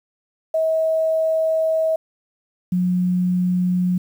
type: tone pair in turn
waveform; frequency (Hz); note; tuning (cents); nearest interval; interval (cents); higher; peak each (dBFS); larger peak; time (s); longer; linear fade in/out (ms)
sine; 641 / 180.45; E5 / F#3; -49 / -43; octave + minor seventh; 2194; first; -16; neither; 0.54-1.96 / 2.72-3.98; first; 5
effects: 8-bit